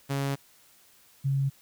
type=tone pair in turn; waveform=sawtooth / sine; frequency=138.59 / 137 Hz; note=C#3 / C#3; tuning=0 / -20 cents; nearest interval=unison; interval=20 cents; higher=first; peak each=-23 dBFS; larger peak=neither; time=0.09-0.36 / 1.24-1.5 s; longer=first; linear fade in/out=20 ms; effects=white hiss -59 dBFS RMS until 1.61 s